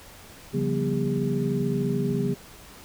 sine tone cluster, 139.3 / 172.7 / 193 / 242.4 / 403.8 Hz, C#3 / F3 / G3 / B3 / G#4, +9 / -19 / -27 / -32 / -49 cents, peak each -28 / -30 / -30 / -29 / -29 dBFS, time 0.53-2.35 s, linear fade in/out 20 ms, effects pink hiss -47 dBFS RMS until 2.84 s

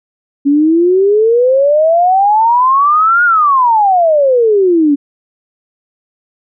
sine exponential two-way sweep, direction up then down, 277.2 to 1453 to 277.2 Hz, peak -6 dBFS, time 0.45-4.96 s, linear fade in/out 20 ms, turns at 3.24 s, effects none

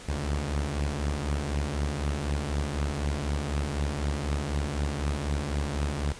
sawtooth beating tone pair, 69.3 / 73.3 Hz, C#2 / D2, 0 / -3 cents, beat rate 4 Hz, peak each -28 / -25 dBFS, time 0.08-6.13 s, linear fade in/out 10 ms, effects pink hiss -45 dBFS RMS until 6.19 s + resampled to 22050 Hz

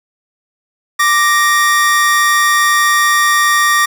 45% pulse tone pair together, 1176.6 / 1864.7 Hz, D6 / A#6, +3 / 0 cents, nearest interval minor sixth, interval 797 cents, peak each -12 dBFS, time 0.99-3.86 s, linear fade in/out 10 ms, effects none

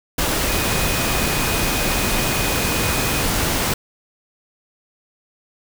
sine tone in noise, 2489 Hz, D#7, in tune, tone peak -29 dBFS, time 0.48-3.22 s, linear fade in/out 5 ms, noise pink, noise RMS -20 dBFS, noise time 0.18-3.74 s, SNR -12 dB, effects none

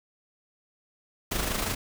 pink noise with amplitude modulation, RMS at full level -27 dBFS, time 1.31-1.75 s, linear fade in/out 10 ms, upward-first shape sine, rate 25.6 Hz, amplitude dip 50%, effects none

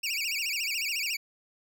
25% pulse tone with vibrato, 2518 Hz, D#7, 20 cents sharp, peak -25 dBFS, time 0.03-1.17 s, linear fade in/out 10 ms, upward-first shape sine, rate 14 Hz, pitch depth 210 cents each way, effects none

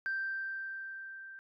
sine tone with level ramp, 1568 Hz, G6, in tune, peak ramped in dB -30 to -46 dBFS, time 0.06-1.39 s, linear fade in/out 0 ms, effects tanh soft clip ceiling -28 dBFS

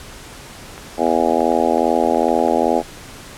clicks, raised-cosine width 0.5 ms, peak -19 dBFS, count 11, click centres 0.779 / 1.067 / 1.406 / 1.52 / 1.78 / 2.038 / 2.147 / 2.231 / 2.285 / 2.392 / 2.482 s
harmonic tone, 82.41 Hz, E2, in tune, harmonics 3 / 4 / 5 / 6 / 7 / 8 / 9 / 10, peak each -22 / -22 / -22 / -22 / -22 / -22 / -22 / -22 dBFS, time 0.97-2.83 s, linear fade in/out 50 ms
effects pink hiss -37 dBFS RMS until 3.37 s + low-pass 11000 Hz 12 dB/octave

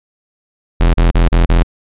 45% pulse tone bursts, 42.54 Hz, F1, 45 cents flat, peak -7 dBFS, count 5, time 0.8-1.632 s, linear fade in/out 10 ms, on 140 ms, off 33 ms, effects resampled to 8000 Hz

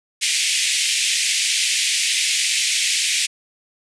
pink band-pass noise, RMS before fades -20 dBFS, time 0.21-3.27 s, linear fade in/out 20 ms, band 2100 to 9600 Hz, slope 48 dB/octave, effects none

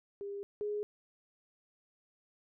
sine tone pair in turn, 401.9 / 416.3 Hz, G4 / G#4, +43 / +4 cents, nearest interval minor second, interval 61 cents, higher second, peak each -38 / -33 dBFS, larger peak second, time 0.21-0.43 / 0.61-0.83 s, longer neither, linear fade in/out 0 ms, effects none

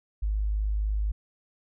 sine tone, 51.91 Hz, G#1, in tune, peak -24 dBFS, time 0.22-1.12 s, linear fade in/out 10 ms, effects none

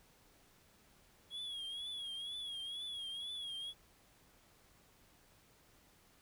triangle tone with vibrato, 3324 Hz, G#7, 1 cent sharp, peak -40 dBFS, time 1.3-3.74 s, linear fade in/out 50 ms, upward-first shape triangle, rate 2.1 Hz, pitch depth 93 cents each way, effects pink hiss -67 dBFS RMS until 6.21 s

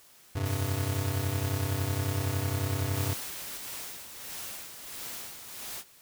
square chord, F suspended second, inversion none, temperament just, 87.31 / 98.22 / 130.96 Hz, F2 / G2 / C3, 0 / +4 / +2 cents, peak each -36 / -31 / -35 dBFS, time 0.35-3.14 s, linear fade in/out 10 ms
white noise, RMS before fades -41 dBFS, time 0.45-3.58 s, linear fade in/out 10 ms
white noise with tremolo, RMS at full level -39 dBFS, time 2.92-5.84 s, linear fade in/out 50 ms, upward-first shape sine, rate 1.5 Hz, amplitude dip 55%
effects white hiss -57 dBFS RMS until 6.01 s

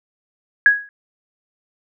sine tone with exponential decay, 1661.2 Hz, G#6, in tune, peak -4 dBFS, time 0.66-0.89 s, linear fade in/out 1 ms, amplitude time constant 50 ms, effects none

